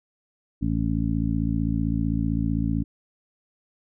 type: harmonic tone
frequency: 55.6 Hz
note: A1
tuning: 19 cents sharp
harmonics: 1 / 2 / 3 / 4 / 5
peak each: -28 / -28 / -28 / -28 / -28 dBFS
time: 0.61-2.84 s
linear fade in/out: 20 ms
effects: none